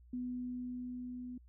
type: tone with level ramp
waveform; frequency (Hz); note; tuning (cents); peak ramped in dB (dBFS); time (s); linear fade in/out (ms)
sine; 248.4; B3; +10; -36 to -42; 0.13-1.38; 5
effects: added 60 Hz sine -57 dBFS peak until 1.48 s